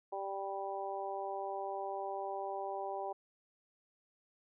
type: harmonic tone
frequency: 196 Hz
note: G3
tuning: in tune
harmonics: 2 / 3 / 4 / 5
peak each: -43 / -43 / -40 / -46 dBFS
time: 0.12-3.13 s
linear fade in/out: 10 ms
effects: none